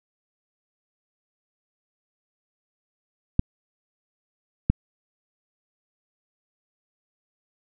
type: clicks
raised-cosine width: 5 ms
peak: -5 dBFS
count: 2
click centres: 3.394 / 4.7 s
effects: none